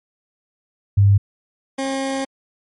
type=tone pair in turn; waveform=sine / 20% pulse; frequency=100 / 269.4 Hz; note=G2 / C#4; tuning=+35 / -49 cents; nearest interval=octave + perfect fourth; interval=1716 cents; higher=second; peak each=-9 / -16 dBFS; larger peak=first; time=0.97-1.18 / 1.78-2.25 s; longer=second; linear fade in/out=10 ms; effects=MP3 48 kbps